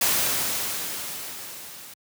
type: noise with level ramp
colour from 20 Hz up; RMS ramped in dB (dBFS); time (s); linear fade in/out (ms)
white; -21 to -43; 0.01-1.94; 5
effects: high-pass 80 Hz 12 dB/octave